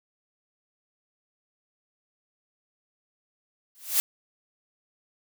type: noise with exponential growth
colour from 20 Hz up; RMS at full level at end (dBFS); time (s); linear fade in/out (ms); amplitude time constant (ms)
blue; -19; 3.75-4; 0; 54
effects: none